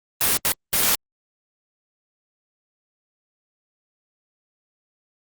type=noise bursts at uneven times; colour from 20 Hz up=white; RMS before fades=-19 dBFS; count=3; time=0.21-0.37 / 0.45-0.52 / 0.73-0.95 s; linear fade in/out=0 ms; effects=Opus 32 kbps